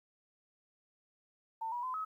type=tone with pitch steps; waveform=sine; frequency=899 / 967 / 1022 / 1279 Hz; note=A5 / B5 / C6 / D#6; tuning=+37 / -37 / -41 / +47 cents; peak=-35 dBFS; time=1.61-2.05 s; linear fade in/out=10 ms; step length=110 ms; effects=12-bit